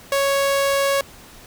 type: tone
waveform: sawtooth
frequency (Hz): 554.4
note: C#5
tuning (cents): 0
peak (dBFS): -13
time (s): 0.12-1.01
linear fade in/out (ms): 2
effects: pink hiss -44 dBFS RMS until 1.46 s